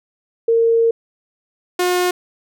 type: tone pair in turn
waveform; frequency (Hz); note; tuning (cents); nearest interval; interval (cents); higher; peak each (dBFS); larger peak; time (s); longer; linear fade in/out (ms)
sine / sawtooth; 458.9 / 359.3; A#4 / F4; -27 / +49; major third; 424; first; -11; neither; 0.48-0.91 / 1.79-2.11; first; 5
effects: none